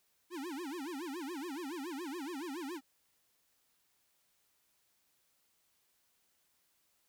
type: tone with vibrato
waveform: square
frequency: 310 Hz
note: D#4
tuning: 6 cents flat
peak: -40 dBFS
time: 0.3-2.81 s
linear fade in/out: 50 ms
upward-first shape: sine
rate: 7.1 Hz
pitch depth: 280 cents each way
effects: white hiss -75 dBFS RMS until 7.08 s